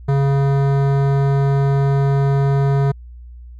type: tone with hard clipping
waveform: sine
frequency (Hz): 138.59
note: C#3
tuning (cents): 0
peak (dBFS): -15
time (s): 0.08-2.92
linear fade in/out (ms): 10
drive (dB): 16
effects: added 60 Hz sine -34 dBFS peak until 3.59 s